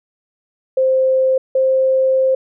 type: tone pair in turn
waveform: sine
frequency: 523.3 / 525.8 Hz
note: C5 / C5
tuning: 0 / +8 cents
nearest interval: unison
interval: 8 cents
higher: second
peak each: -11 dBFS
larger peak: neither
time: 0.77-1.38 / 1.55-2.35 s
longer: second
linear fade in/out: 5 ms
effects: none